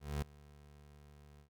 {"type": "tone with ADSR envelope", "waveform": "25% pulse", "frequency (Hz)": 73, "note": "D2", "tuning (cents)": -10, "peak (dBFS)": -30, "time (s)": [0, 1.49], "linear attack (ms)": 220, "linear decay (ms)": 6, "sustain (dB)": -23, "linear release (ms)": 92, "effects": []}